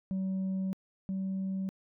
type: tone pair in turn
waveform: sine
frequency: 190 / 191.21 Hz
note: F#3 / G3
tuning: +46 / -43 cents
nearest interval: unison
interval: 11 cents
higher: second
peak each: -27 / -29 dBFS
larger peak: first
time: 0.11-0.73 / 1.09-1.69 s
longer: first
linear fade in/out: 0 ms
effects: tanh soft clip ceiling -29 dBFS